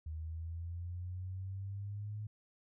sine exponential sweep, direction up, 77.78 to 107.1 Hz, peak -39 dBFS, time 0.06-2.27 s, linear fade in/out 5 ms, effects none

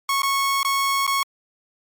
sawtooth tone with dropouts, 1101 Hz, C#6, 12 cents flat, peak -15 dBFS, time 0.09-1.23 s, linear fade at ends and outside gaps 2 ms, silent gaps 0.22-0.231 / 0.631-0.648 / 1.067-1.076 s, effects MP3 96 kbps

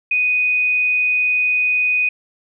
sine tone, 2489 Hz, D#7, in tune, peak -14 dBFS, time 0.11-2.09 s, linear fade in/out 5 ms, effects none

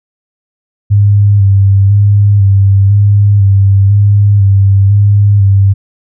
sine tone with vibrato, 100.1 Hz, G2, 37 cents sharp, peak -3 dBFS, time 0.9-5.74 s, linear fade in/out 20 ms, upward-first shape square, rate 1 Hz, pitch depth 31 cents each way, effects none

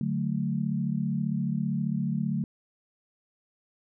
sine chord, D major, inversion none, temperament equal, 146.83 / 185 / 220 Hz, D3 / F#3 / A3, 0 / 0 / 0 cents, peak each -30 dBFS, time 0.01-2.44 s, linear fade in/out 2 ms, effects none

